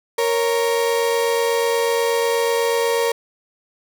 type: tone pair together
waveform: 35% pulse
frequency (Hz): 466.2 / 554.4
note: A#4 / C#5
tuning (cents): 0 / 0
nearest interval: minor third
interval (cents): 300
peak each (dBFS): -16 / -22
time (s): 0.18-3.12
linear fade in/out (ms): 5
effects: none